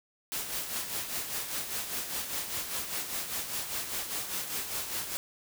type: noise with tremolo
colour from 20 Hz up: white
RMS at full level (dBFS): -33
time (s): 0.32-5.17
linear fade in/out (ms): 0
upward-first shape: sine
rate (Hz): 5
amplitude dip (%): 55
effects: none